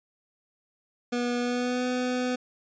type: tone with pitch glide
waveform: 25% pulse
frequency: 242.7 to 250.5 Hz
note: B3 to B3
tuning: -30 to +25 cents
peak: -22 dBFS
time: 1.12-2.36 s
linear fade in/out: 10 ms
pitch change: +55 cents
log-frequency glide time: 1.39-1.85 s
effects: resampled to 16000 Hz